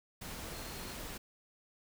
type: tone in noise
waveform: sine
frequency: 4249 Hz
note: C8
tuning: 26 cents sharp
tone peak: -55 dBFS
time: 0.53-0.94 s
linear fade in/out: 10 ms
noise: pink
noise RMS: -44 dBFS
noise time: 0.21-1.18 s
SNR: -14 dB
effects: none